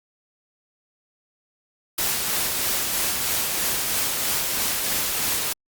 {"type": "noise with tremolo", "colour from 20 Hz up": "white", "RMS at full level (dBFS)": -23, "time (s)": [1.98, 5.53], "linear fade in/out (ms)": 5, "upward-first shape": "sine", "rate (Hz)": 3.1, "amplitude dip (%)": 25, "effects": ["Opus 48 kbps"]}